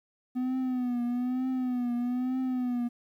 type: tone with vibrato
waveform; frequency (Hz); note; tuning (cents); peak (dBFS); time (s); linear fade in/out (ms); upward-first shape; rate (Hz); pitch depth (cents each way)
triangle; 249.7; B3; +19; -25; 0.35-2.89; 20; triangle; 1.1; 75
effects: 11-bit